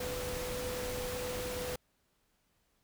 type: tone in noise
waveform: sine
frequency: 498 Hz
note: B4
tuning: 14 cents sharp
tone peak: -38 dBFS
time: 0-1.76 s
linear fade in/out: 5 ms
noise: pink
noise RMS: -40 dBFS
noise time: 0-1.76 s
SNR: -1 dB
effects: pink hiss -75 dBFS RMS until 2.83 s